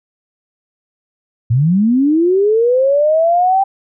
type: linear sweep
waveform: sine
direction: up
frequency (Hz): 108.4 to 789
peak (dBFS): -9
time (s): 1.5-3.64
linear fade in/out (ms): 10
effects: none